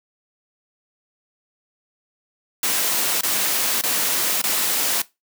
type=noise bursts; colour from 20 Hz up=white; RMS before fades=-21 dBFS; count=4; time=2.63-5.019 s; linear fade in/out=2 ms; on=580 ms; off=23 ms; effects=noise-tail reverb RT60 0.2 s tail -19 dB re dry + high-pass 200 Hz 12 dB/octave